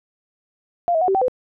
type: tone with pitch steps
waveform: sine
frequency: 695 / 642 / 732 / 386 / 770 / 506 Hz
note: F5 / E5 / F#5 / G4 / G5 / B4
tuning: -9 / -46 / -19 / -27 / -31 / +42 cents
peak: -15 dBFS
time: 0.88-1.282 s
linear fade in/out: 0 ms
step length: 67 ms
effects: none